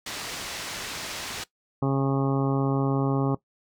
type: low-pass noise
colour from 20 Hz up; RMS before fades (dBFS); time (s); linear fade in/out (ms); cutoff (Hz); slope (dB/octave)
white; -35; 0.06-1.44; 5; 5500; 12
type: harmonic tone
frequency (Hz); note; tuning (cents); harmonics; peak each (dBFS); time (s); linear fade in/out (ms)
136.5; C#3; -26; 1 / 2 / 3 / 4 / 5 / 6 / 7 / 8 / 9; -24 / -26 / -31 / -34 / -39 / -35 / -42 / -37 / -41; 1.82-3.35; 5
effects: noise-tail reverb RT60 0.1 s tail -18 dB re dry